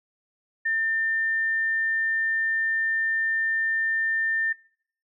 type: tone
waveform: sine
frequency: 1800 Hz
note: A6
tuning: 39 cents sharp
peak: -22 dBFS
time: 0.65-4.53 s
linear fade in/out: 10 ms
effects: noise-tail reverb RT60 0.6 s tail -24 dB re dry